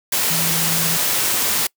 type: tone in noise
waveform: sine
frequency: 164.81 Hz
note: E3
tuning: in tune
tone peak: -25 dBFS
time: 0.3-0.97 s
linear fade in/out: 5 ms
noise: white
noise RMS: -19 dBFS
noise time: 0.12-1.67 s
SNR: -9 dB
effects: noise-tail reverb RT60 0.1 s tail -25 dB re dry + high-pass 100 Hz 12 dB/octave